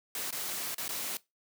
white noise with dropouts, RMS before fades -36 dBFS, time 0.15-1.17 s, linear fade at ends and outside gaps 1 ms, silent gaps 0.307-0.326 / 0.745-0.781 / 0.88-0.891 s, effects noise-tail reverb RT60 0.2 s tail -20 dB re dry + high-pass 150 Hz 12 dB/octave

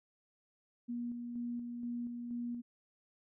sine tone with tremolo, 239.4 Hz, A#3, 46 cents sharp, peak -36 dBFS, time 0.88-2.62 s, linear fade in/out 20 ms, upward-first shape square, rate 2.1 Hz, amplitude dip 35%, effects none

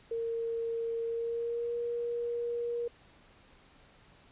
sine tone with pitch glide, 460 to 474 Hz, A#4 to A#4, -23 to +29 cents, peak -31 dBFS, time 0.11-2.88 s, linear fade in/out 5 ms, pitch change +52 cents, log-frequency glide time 1.05-1.76 s, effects pink hiss -60 dBFS RMS until 4.31 s + resampled to 8000 Hz

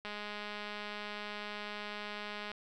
click train, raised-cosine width 0.3 ms, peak -26 dBFS, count 514, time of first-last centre 0.05-2.516 s, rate 208 Hz, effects none

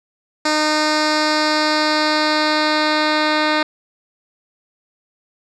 10% pulse tone with low-pass filter sweep, 305.9 Hz, D#4, 29 cents flat, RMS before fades -17 dBFS, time 0.45-3.63 s, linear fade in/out 5 ms, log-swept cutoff 6000 to 3600 Hz, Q 2.3, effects none

